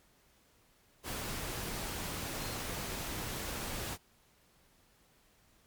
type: tone in noise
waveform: sine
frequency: 4191 Hz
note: C8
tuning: 2 cents sharp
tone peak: -49 dBFS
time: 2.38-2.59 s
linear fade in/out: 50 ms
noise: pink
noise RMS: -39 dBFS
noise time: 1.03-3.98 s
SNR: -13 dB
effects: pink hiss -67 dBFS RMS until 5.66 s + MP3 96 kbps